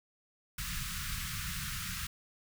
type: band-stop noise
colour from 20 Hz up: pink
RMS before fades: -38 dBFS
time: 0.58-2.07 s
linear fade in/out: 5 ms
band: 190 to 1200 Hz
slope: 48 dB/octave
effects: none